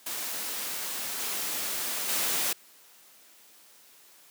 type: noise with level steps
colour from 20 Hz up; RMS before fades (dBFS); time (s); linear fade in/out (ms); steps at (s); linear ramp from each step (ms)
white; -34 / -32 / -28; 0.06-2.53; 5; 1.19 / 2.08; 20
effects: white hiss -56 dBFS RMS until 4.3 s + high-pass 200 Hz 12 dB/octave